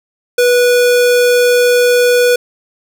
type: tone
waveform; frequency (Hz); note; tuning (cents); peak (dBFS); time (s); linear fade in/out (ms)
square; 489.4; B4; -16; -8; 0.38-2.36; 5
effects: none